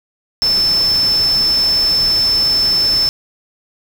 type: tone in noise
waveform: sine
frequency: 5280 Hz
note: E8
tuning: 2 cents sharp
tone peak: -11 dBFS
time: 0.42-3.09 s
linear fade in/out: 0 ms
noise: pink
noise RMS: -27 dBFS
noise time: 0.42-3.09 s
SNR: +13 dB
effects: none